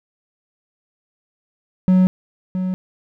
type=tone with echo; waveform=triangle; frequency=185 Hz; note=F#3; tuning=in tune; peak=-8 dBFS; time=1.88-2.07 s; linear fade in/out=0 ms; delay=670 ms; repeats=1; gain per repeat=-9 dB; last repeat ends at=2.74 s; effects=none